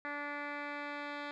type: tone with low-pass filter sweep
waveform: 10% pulse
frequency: 290.2 Hz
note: D4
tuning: 21 cents flat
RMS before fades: -41 dBFS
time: 0.05-1.31 s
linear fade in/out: 0 ms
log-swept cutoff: 2000 to 3000 Hz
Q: 3.2
effects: none